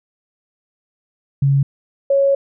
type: tone pair in turn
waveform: sine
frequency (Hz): 138.59 / 552.9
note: C#3 / C#5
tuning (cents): 0 / -5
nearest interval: 2 octaves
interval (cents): 2395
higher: second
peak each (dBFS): -11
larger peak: neither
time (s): 1.42-1.63 / 2.1-2.35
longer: second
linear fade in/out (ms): 5
effects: none